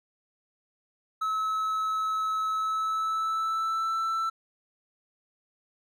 triangle tone with pitch glide, 1294 to 1330.4 Hz, E6 to E6, -32 to +16 cents, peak -24 dBFS, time 1.21-4.3 s, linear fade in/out 10 ms, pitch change +48 cents, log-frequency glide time 2.51-3.97 s, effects none

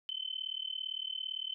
sine tone with amplitude modulation, 3063 Hz, G7, 41 cents flat, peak -32 dBFS, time 0.09-1.54 s, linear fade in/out 0 ms, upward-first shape sine, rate 37.7 Hz, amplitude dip 95%, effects none

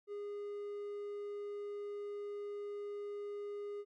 triangle tone, 410 Hz, G#4, 22 cents flat, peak -38 dBFS, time 0.07-3.85 s, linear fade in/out 50 ms, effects MP3 48 kbps

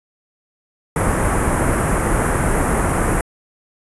pink band-stop noise, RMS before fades -17 dBFS, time 0.96-3.21 s, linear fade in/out 2 ms, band 1800 to 10000 Hz, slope 24 dB/octave, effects resampled to 24000 Hz

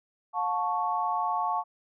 sine chord, F augmented, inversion none, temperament equal with one note detuned, 716 / 880 / 1108.7 Hz, F5 / A5 / C#6, +43 / 0 / 0 cents, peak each -31 / -29 / -30 dBFS, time 0.33-1.64 s, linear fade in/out 50 ms, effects none

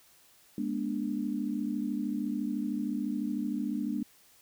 sine chord, G# diminished, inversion none, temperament equal with one note detuned, 207.7 / 241.4 / 293.7 Hz, G#3 / B3 / D4, 0 / -39 / 0 cents, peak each -34 dBFS, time 0.58-4.03 s, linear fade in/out 2 ms, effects white hiss -61 dBFS RMS until 4.41 s

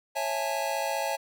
square chord, A major seventh, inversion first, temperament just, 550 / 660 / 825 / 880 Hz, C#5 / E5 / G#5 / A5, -14 / +2 / -12 / 0 cents, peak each -34 dBFS, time 0.15-1.17 s, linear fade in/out 20 ms, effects none

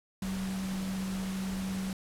sine tone in noise, 190.4 Hz, F#3, 50 cents sharp, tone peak -32 dBFS, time 0.22-1.93 s, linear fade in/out 2 ms, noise pink, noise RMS -42 dBFS, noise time 0.22-1.93 s, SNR +7 dB, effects low-pass 12000 Hz 12 dB/octave

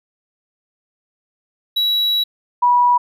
triangle / sine tone pair in turn, 3900 / 975 Hz, B7 / B5, -23 / -23 cents, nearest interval 2 octaves, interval 2400 cents, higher first, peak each -13 / -10 dBFS, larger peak second, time 1.76-2.24 / 2.62-2.98 s, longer first, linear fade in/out 10 ms, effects none

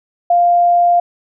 sine tone, 698.5 Hz, F5, in tune, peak -8 dBFS, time 0.3-1 s, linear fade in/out 5 ms, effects none

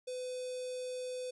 square tone with notch filter, 504 Hz, B4, 35 cents sharp, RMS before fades -40 dBFS, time 0.07-1.31 s, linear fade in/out 10 ms, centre 1600 Hz, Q 0.62, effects resampled to 24000 Hz

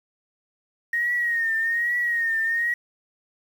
triangle tone with vibrato, 1864.7 Hz, A#6, in tune, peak -17 dBFS, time 0.93-2.74 s, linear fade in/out 5 ms, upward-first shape triangle, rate 1.2 Hz, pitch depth 74 cents each way, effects tanh soft clip ceiling -19 dBFS + 8-bit

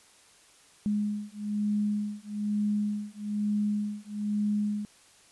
sine beating tone pair, 207.7 / 208.8 Hz, G#3 / G#3, 0 / +10 cents, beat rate 1.1 Hz, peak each -30 dBFS, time 0.86-4.85 s, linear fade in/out 0 ms, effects white hiss -58 dBFS RMS until 5.31 s + resampled to 24000 Hz

